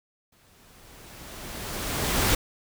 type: noise with exponential growth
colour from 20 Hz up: pink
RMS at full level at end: -21 dBFS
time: 0.32-2.35 s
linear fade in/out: 5 ms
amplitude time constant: 440 ms
effects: none